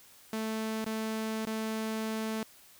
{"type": "tone with dropouts", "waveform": "sawtooth", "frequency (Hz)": 220, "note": "A3", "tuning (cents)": 0, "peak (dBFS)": -28, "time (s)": [0.33, 2.43], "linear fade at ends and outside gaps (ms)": 2, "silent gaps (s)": [[0.845, 0.863], [1.452, 1.469]], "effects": ["white hiss -57 dBFS RMS until 2.79 s"]}